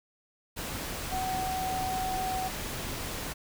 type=tone in noise; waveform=sine; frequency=750 Hz; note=F#5; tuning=23 cents sharp; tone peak=-30 dBFS; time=1.11-2.49 s; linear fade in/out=20 ms; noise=pink; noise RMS=-36 dBFS; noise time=0.56-3.34 s; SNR=+3 dB; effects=none